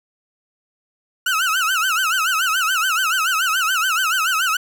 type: tone with vibrato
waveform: 30% pulse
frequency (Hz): 1400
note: F6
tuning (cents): +4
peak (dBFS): -14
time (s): 1.26-4.57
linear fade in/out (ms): 5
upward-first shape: sine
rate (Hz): 7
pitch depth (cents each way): 180
effects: none